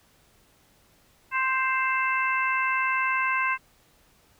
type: harmonic tone with a mistuned harmonic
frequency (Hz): 523.3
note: C5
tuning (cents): 0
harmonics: 2 / 3 / 4 / 5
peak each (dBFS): -26 / -28 / -29 / -30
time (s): 1.31-3.58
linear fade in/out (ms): 50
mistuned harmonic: 5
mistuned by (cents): +22
effects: pink hiss -61 dBFS RMS until 4.39 s